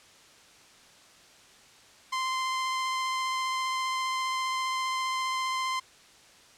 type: tone with vibrato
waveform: sawtooth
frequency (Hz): 1041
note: C6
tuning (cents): -9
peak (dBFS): -24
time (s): 2.12-5.8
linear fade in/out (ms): 10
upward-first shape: triangle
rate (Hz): 15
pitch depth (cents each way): 11
effects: white hiss -55 dBFS RMS until 6.57 s + low-pass 7000 Hz 12 dB/octave